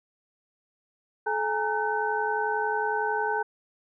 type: tone cluster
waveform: sine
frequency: 430.5 / 828 / 919 / 1516 Hz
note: A4 / G#5 / A#5 / F#6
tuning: -38 / -5 / -25 / +42 cents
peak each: -30 dBFS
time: 1.26-3.43 s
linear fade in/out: 10 ms
effects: none